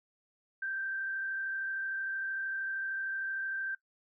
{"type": "tone with frequency modulation", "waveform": "sine", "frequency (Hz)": 1568, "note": "G6", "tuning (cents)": 0, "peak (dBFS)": -33, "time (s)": [0.62, 3.75], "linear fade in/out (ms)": 5, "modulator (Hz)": 33.1, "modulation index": 0.68, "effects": ["noise-tail reverb RT60 0.1 s tail -17 dB re dry"]}